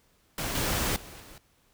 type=noise with level steps; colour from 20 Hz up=pink; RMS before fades=-32 / -28 / -46 / -49 dBFS; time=0.38-1.38 s; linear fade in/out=2 ms; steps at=0.55 / 0.96 / 1.2 s; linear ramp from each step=2 ms; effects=pink hiss -66 dBFS RMS until 1.73 s